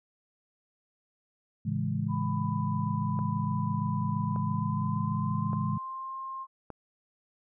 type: chord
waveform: sine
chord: A major seventh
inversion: none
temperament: equal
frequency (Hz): 110 / 138.59 / 164.81 / 207.7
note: A2 / C#3 / E3 / G#3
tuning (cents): 0 / 0 / 0 / 0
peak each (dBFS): -33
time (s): 1.65-5.78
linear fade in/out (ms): 10
type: tone with pitch glide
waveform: sine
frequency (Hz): 996 to 1061.3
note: B5 to C6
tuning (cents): +14 to +24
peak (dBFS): -35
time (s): 2.08-6.47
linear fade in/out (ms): 50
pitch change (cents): +110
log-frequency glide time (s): 4.27-6.17
type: click train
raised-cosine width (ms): 1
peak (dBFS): -26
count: 4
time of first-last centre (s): 3.19-6.703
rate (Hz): 0.854
effects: none